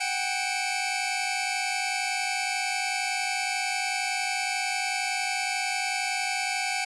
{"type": "tone cluster", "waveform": "sawtooth", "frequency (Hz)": [745, 796, 2210, 2333, 2602], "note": ["F#5", "G5", "C#7", "D7", "E7"], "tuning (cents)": [12, 26, -6, -12, -23], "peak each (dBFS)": [-29, -29, -31, -28, -32], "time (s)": [0, 6.85], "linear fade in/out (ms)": 10, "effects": ["resampled to 24000 Hz"]}